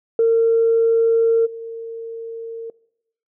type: tone with level steps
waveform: sine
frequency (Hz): 456.6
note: A#4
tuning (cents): -36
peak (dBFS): -11 / -27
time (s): 0.19-2.7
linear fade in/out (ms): 2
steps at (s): 1.45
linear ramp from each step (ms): 20
effects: noise-tail reverb RT60 0.8 s tail -22 dB re dry + tanh soft clip ceiling -7 dBFS